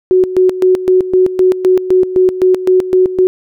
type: tone with tremolo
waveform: sine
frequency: 370 Hz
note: F#4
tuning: in tune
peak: -5 dBFS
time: 0.11-3.27 s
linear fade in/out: 0 ms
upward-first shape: square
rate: 3.9 Hz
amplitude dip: 75%
effects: none